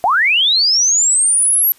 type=linear sweep; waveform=sine; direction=up; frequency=661 to 11840 Hz; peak=-10 dBFS; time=0.04-1.72 s; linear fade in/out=0 ms; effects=white hiss -49 dBFS RMS until 1.78 s + resampled to 32000 Hz